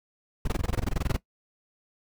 brown noise bursts, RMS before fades -24 dBFS, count 16, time 0.45-1.166 s, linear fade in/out 5 ms, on 26 ms, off 20 ms, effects noise-tail reverb RT60 0.1 s tail -18 dB re dry

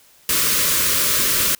white band-stop noise, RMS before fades -18 dBFS, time 0.29-1.55 s, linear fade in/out 2 ms, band 620 to 990 Hz, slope 96 dB/octave, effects white hiss -52 dBFS RMS until 1.59 s

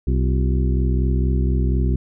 harmonic tone with a mistuned harmonic, 64.2 Hz, C2, 32 cents flat, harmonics 1 / 2 / 3 / 4 / 5 / 6, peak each -17 / -23 / -27 / -29 / -31 / -33 dBFS, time 0.07-1.96 s, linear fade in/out 5 ms, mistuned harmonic 5, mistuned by +120 cents, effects none

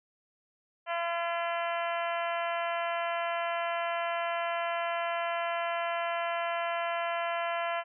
harmonic tone, 340 Hz, F4, 46 cents flat, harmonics 2 / 3 / 4 / 5 / 6 / 7 / 8 / 9, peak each -32 / -36 / -38 / -40 / -42 / -43 / -44 / -45 dBFS, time 0.86-7.84 s, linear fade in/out 50 ms, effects none

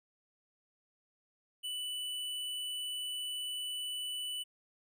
square tone, 2977 Hz, F#7, 10 cents sharp, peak -37 dBFS, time 1.63-4.44 s, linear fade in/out 20 ms, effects none

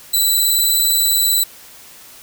5% pulse tone with vibrato, 3982 Hz, B7, 14 cents sharp, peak -6 dBFS, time 0.13-1.44 s, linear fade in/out 10 ms, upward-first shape triangle, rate 19 Hz, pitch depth 19 cents each way, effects white hiss -41 dBFS RMS until 2.22 s

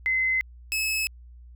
sine / sawtooth tone pair in turn, 2052 / 2589 Hz, C7 / E7, -34 / -32 cents, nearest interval major third, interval 402 cents, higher second, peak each -21 dBFS, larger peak neither, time 0.06-0.41 / 0.72-1.07 s, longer neither, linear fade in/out 0 ms, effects added 60 Hz sine -44 dBFS peak until 1.55 s

